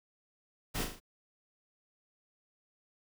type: noise with echo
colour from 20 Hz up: pink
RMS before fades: -35 dBFS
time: 0.74-0.85 s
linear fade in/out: 20 ms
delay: 38 ms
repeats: 4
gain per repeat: -5 dB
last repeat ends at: 1.002 s
effects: none